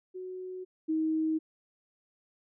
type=tone pair in turn; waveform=sine; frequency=369.5 / 316.3 Hz; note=F#4 / D#4; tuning=-2 / +29 cents; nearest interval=minor third; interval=269 cents; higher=first; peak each=-37 / -26 dBFS; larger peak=second; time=0.14-0.65 / 0.88-1.39 s; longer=neither; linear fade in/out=20 ms; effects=none